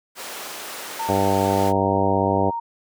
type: high-pass noise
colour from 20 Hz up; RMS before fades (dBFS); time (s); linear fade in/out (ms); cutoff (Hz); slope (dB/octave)
pink; -34; 0.15-1.73; 50; 490; 12
type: tone with pitch glide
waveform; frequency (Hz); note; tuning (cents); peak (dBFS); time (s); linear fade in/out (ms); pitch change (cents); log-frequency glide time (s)
sine; 900 to 929.6; A5 to A#5; +39 to -5; -24; 0.99-2.6; 10; +56; 1.6-1.76
type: harmonic tone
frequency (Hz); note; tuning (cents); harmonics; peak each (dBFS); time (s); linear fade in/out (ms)
97.5; G2; -9; 1 / 2 / 3 / 4 / 5 / 6 / 7 / 8; -26 / -26 / -26 / -26 / -26 / -26 / -26 / -26; 1.08-2.51; 20
effects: none